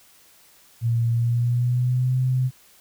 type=tone with pitch glide; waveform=sine; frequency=116.54 to 128.56 Hz; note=A#2 to C3; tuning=0 to -30 cents; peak=-18 dBFS; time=0.81-2.51 s; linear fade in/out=50 ms; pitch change=+170 cents; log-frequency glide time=1.12-2.18 s; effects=white hiss -54 dBFS RMS until 2.8 s